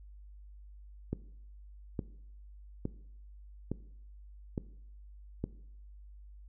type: click train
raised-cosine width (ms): 3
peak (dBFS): -20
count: 6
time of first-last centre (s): 1.13-5.44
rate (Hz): 1.16
effects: noise-tail reverb RT60 0.7 s tail -18 dB re dry + added 50 Hz sine -49 dBFS peak until 6.48 s